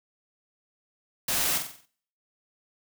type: noise with echo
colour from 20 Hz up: white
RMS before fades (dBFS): -27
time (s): 1.28-1.58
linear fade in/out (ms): 5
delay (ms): 46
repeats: 6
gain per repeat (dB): -6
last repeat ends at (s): 1.856
effects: noise-tail reverb RT60 0.6 s tail -24 dB re dry